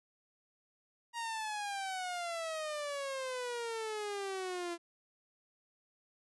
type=exponential sweep; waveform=sawtooth; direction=down; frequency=946 to 338.5 Hz; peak=-33 dBFS; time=1.13-4.78 s; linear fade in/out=50 ms; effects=resampled to 24000 Hz